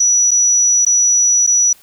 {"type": "tone with dropouts", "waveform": "sine", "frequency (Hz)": 5880, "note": "F#8", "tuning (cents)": -12, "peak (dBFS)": -9, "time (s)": [0, 1.73], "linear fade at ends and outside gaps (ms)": 5, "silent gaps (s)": [[0.309, 0.314], [0.851, 0.864], [1.466, 1.473]], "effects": ["white hiss -47 dBFS RMS until 1.82 s"]}